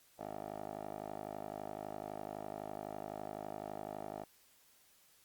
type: tone with band-pass filter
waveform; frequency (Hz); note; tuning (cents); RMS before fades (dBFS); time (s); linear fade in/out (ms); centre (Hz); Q
10% pulse; 51.91; G#1; 0; -45; 0.19-4.24; 5; 620; 3.7
effects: white hiss -67 dBFS RMS until 5.24 s + Opus 48 kbps